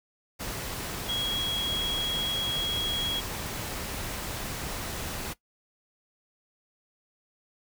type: tone in noise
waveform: sine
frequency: 3308 Hz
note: G#7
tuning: 8 cents flat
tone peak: -27 dBFS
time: 1.08-3.21 s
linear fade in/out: 20 ms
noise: pink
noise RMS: -35 dBFS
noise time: 0.39-5.34 s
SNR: +5 dB
effects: noise-tail reverb RT60 0.1 s tail -18 dB re dry